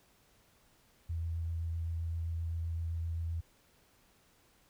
sine tone with vibrato, 83 Hz, E2, 12 cents sharp, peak -33 dBFS, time 1.09-3.41 s, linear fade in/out 10 ms, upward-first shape sine, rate 7.7 Hz, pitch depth 13 cents each way, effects pink hiss -67 dBFS RMS until 4.69 s

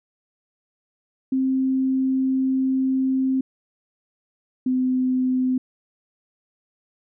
sine tone pair in turn, 263.2 / 256.2 Hz, C4 / C4, +10 / -36 cents, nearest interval unison, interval 46 cents, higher first, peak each -18 dBFS, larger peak neither, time 1.32-3.41 / 4.66-5.58 s, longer first, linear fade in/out 5 ms, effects none

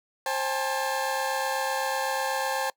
30% pulse tone cluster, 531 / 806 / 874 Hz, C5 / G5 / A5, +25 / +48 / -12 cents, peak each -28 dBFS, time 0.26-2.7 s, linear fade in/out 2 ms, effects noise-tail reverb RT60 0.1 s tail -24 dB re dry

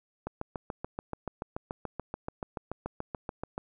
click train, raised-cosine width 1 ms, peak -20 dBFS, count 24, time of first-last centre 0.27-3.579 s, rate 6.95 Hz, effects none

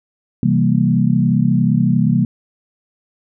sine chord, C dominant seventh, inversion none, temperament equal, 130.81 / 164.81 / 196 / 233.1 Hz, C3 / E3 / G3 / Bb3, 0 / 0 / 0 / 0 cents, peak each -17 dBFS, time 0.43-2.25 s, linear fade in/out 2 ms, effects none

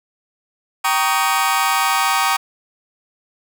sawtooth chord, Eb dominant seventh, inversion first, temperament just, 777.8 / 933.4 / 1120.1 / 1244.5 Hz, G5 / Bb5 / Db6 / Eb6, -14 / +2 / +18 / 0 cents, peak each -17 dBFS, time 0.84-2.37 s, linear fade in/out 10 ms, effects none

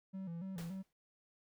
triangle tone with vibrato, 179.4 Hz, F3, 47 cents sharp, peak -39 dBFS, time 0.13-0.83 s, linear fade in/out 20 ms, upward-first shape square, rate 3.5 Hz, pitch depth 110 cents each way
pink noise with exponential decay, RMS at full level -48 dBFS, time 0.58-0.93 s, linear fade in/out 2 ms, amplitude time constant 74 ms
effects none

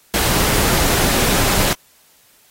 pink noise, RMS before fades -17 dBFS, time 0.14-1.73 s, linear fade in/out 0 ms, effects white hiss -53 dBFS RMS until 2.5 s + AAC 48 kbps

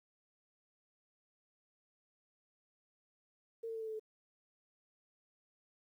sine tone with pitch steps, 455.9 / 451.4 / 447 / 442.7 / 438.3 / 434.1 Hz, A#4 / A4 / A4 / A4 / A4 / A4, -39 / +44 / +27 / +11 / -7 / -23 cents, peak -39 dBFS, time 3.63-3.996 s, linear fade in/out 10 ms, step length 61 ms, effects 12-bit

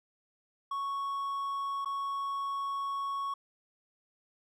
triangle tone with dropouts, 1108.7 Hz, C#6, in tune, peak -30 dBFS, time 0.71-3.34 s, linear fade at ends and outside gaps 5 ms, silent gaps 1.848-1.857 s, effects none

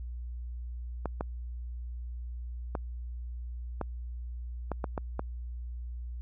clicks, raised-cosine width 1 ms, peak -18 dBFS, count 8, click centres 1.057 / 1.209 / 2.752 / 3.813 / 4.717 / 4.842 / 4.978 / 5.194 s, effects added 60 Hz sine -36 dBFS peak until 6.21 s

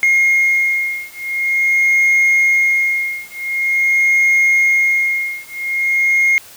sine beating tone pair, 2141 / 2141.46 Hz, C7 / C7, +39 / +40 cents, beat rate 0.46 Hz, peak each -13 dBFS, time 0.03-6.38 s, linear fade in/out 0 ms, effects tanh soft clip ceiling -8 dBFS + white hiss -40 dBFS RMS until 6.56 s

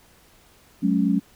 sine chord, F# suspended second, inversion none, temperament equal with one note detuned, 185 / 213 / 277.2 Hz, F#3 / G#3 / C#4, 0 / +44 / 0 cents, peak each -22 dBFS, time 0.82-1.2 s, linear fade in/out 20 ms, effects pink hiss -55 dBFS RMS until 1.35 s

